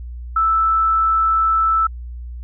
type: tone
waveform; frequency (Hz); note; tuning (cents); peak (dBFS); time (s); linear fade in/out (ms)
sine; 1318.5; E6; 0; -13; 0.36-1.87; 5
effects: added 60 Hz sine -28 dBFS peak until 2.43 s